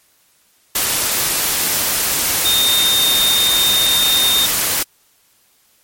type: tone in noise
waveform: sine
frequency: 3663 Hz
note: A#7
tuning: 31 cents flat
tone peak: -13 dBFS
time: 2.45-4.46 s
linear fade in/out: 5 ms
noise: white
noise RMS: -17 dBFS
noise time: 0.75-4.83 s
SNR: +1 dB
effects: white hiss -56 dBFS RMS until 5.83 s + MP3 64 kbps